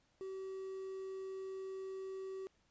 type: tone with quantisation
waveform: triangle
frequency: 382.4 Hz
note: G4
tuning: 43 cents flat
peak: -40 dBFS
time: 0.21-2.47 s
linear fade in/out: 0 ms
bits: 10
effects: pink hiss -75 dBFS RMS until 2.7 s + resampled to 16000 Hz